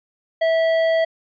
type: tone with tanh clipping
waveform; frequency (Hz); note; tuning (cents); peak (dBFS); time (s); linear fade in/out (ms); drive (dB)
sine; 653; E5; -17; -17; 0.41-1.05; 10; 12
effects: resampled to 11025 Hz